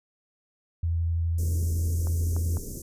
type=tone with vibrato; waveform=sine; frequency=83.6 Hz; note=E2; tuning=25 cents sharp; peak=-23 dBFS; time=0.83-2.58 s; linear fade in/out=5 ms; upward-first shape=sine; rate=12 Hz; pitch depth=12 cents each way
type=band-stop noise; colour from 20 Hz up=pink; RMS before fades=-37 dBFS; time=1.38-2.82 s; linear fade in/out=5 ms; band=480 to 5800 Hz; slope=48 dB/octave
type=clicks; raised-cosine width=1 ms; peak=-25 dBFS; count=3; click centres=2.071 / 2.365 / 2.57 s
effects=resampled to 32000 Hz